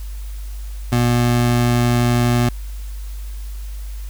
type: tone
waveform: 25% pulse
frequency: 120.8 Hz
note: B2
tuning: 38 cents flat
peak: -10 dBFS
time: 0.92-2.49 s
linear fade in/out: 5 ms
effects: added 50 Hz sine -26 dBFS peak until 4.09 s + white hiss -45 dBFS RMS until 4.09 s